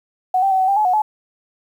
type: tone with pitch steps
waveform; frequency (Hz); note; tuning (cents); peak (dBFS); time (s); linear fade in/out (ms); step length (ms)
sine; 741 / 781 / 759 / 753 / 792 / 852 / 732 / 855; F#5 / G5 / F#5 / F#5 / G5 / G#5 / F#5 / A5; +2 / -7 / +44 / +30 / +18 / +44 / -19 / -50; -13; 0.34-1.02; 5; 85
effects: 8-bit